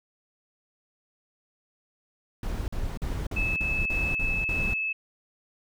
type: noise bursts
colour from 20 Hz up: brown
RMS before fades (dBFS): -30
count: 8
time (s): 2.43-4.738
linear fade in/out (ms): 2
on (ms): 250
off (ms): 44
type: tone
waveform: sine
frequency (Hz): 2604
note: E7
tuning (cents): -22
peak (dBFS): -26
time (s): 3.36-4.93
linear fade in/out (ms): 10
effects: none